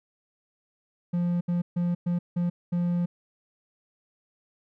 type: tone bursts at uneven times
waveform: triangle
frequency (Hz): 174.61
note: F3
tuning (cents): 0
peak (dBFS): -21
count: 6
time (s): 1.13-1.41 / 1.48-1.62 / 1.76-1.95 / 2.06-2.19 / 2.36-2.5 / 2.72-3.06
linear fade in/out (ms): 10
effects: none